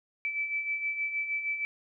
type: beating tone pair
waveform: sine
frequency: 2309 / 2315.4 Hz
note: D7 / D7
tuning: -30 / -25 cents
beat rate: 6.4 Hz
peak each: -38 / -30 dBFS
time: 0.25-1.65 s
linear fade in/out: 0 ms
effects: none